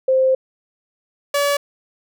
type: tone pair in turn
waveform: sine / sawtooth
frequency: 523.3 / 571.1 Hz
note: C5 / D5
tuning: 0 / -49 cents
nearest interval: major second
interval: 151 cents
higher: second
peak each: -12 dBFS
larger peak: neither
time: 0.08-0.35 / 1.34-1.57 s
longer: first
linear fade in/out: 5 ms
effects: none